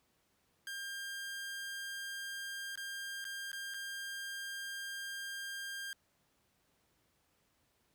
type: tone with dropouts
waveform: sawtooth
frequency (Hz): 1600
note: G6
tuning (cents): +35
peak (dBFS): -37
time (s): 0.67-5.93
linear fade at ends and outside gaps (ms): 1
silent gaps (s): 2.756-2.775 / 3.243-3.251 / 3.517-3.53 / 3.739-3.743
effects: pink hiss -75 dBFS RMS until 7.94 s + high-pass 60 Hz 12 dB/octave